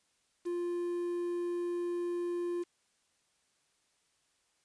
triangle tone with quantisation, 349.2 Hz, F4, in tune, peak -30 dBFS, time 0.45-2.64 s, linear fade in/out 20 ms, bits 9, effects white hiss -74 dBFS RMS until 4.64 s + resampled to 22050 Hz

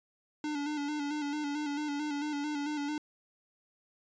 square tone with vibrato, 293.7 Hz, D4, in tune, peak -33 dBFS, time 0.44-2.98 s, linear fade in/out 2 ms, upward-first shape square, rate 4.5 Hz, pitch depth 41 cents each way, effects resampled to 16000 Hz

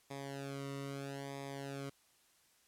sawtooth tone with flanger, 138.59 Hz, C#3, in tune, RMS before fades -44 dBFS, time 0.1-1.9 s, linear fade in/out 10 ms, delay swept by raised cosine 0.69 to 1.23 ms, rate 0.77 Hz, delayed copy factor -1, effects white hiss -70 dBFS RMS until 2.67 s + low-pass 12000 Hz 12 dB/octave

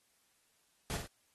pink noise with echo, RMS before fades -39 dBFS, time 0.9-0.97 s, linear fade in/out 0 ms, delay 46 ms, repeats 2, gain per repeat -5 dB, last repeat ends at 1.062 s, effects white hiss -73 dBFS RMS until 1.34 s + AAC 32 kbps

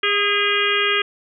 harmonic tone with a mistuned harmonic, 406.8 Hz, G#4, 36 cents flat, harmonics 1 / 3 / 4 / 5 / 6 / 7 / 8, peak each -24 / -24 / -24 / -24 / -24 / -24 / -24 dBFS, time 0.03-1.02 s, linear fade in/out 5 ms, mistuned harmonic 3, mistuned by +36 cents, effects none

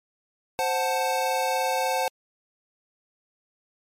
square chord, F# diminished, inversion second, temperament equal, 523.3 / 740 / 880 Hz, C5 / F#5 / A5, 0 / 0 / 0 cents, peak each -28 dBFS, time 0.59-2.08 s, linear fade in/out 0 ms, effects MP3 64 kbps

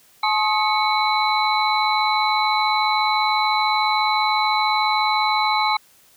sine tone cluster, 856 / 1070 / 1255 / 2216 / 4003 Hz, A5 / C6 / D#6 / C#7 / B7, -48 / +38 / +15 / -1 / +23 cents, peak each -20 / -24 / -26 / -24 / -25 dBFS, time 0.23-5.77 s, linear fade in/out 5 ms, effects white hiss -54 dBFS RMS until 6.16 s

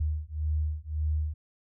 sine beating tone pair, 75.8 / 77.6 Hz, D#2 / D#2, -45 / -4 cents, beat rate 1.8 Hz, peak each -30 dBFS, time 0-1.34 s, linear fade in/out 10 ms, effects none

